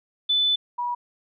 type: tone pair in turn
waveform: sine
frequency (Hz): 3500 / 968.4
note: A7 / B5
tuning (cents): -10 / -34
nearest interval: octave + minor seventh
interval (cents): 2224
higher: first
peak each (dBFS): -18 / -24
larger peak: first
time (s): 0.29-0.56 / 0.78-0.95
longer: first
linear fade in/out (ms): 10
effects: none